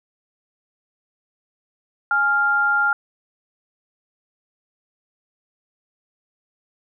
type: tone pair together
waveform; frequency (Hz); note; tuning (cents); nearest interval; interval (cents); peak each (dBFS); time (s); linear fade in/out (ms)
sine; 830.6 / 1396.9; G#5 / F6; 0 / 0; major sixth; 900; -24 / -16; 2.11-2.93; 2
effects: none